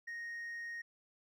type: tone with hard clipping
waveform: triangle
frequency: 1864.7 Hz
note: A#6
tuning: in tune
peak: -40 dBFS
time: 0.07-0.82 s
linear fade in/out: 10 ms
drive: 1 dB
effects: none